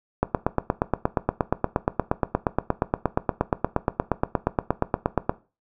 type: click train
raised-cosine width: 1 ms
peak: -5 dBFS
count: 44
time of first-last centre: 0.23-5.295 s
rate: 8.49 Hz
effects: noise-tail reverb RT60 0.3 s tail -17 dB re dry